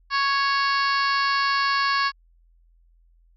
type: harmonic tone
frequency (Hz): 554.4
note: C#5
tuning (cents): 0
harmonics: 2 / 3 / 4 / 5 / 6 / 7 / 8 / 9 / 10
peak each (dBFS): -22 / -25 / -32 / -33 / -39 / -38 / -29 / -35 / -40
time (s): 0.1-2.12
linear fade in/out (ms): 50
effects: added 42 Hz sine -55 dBFS peak until 3.36 s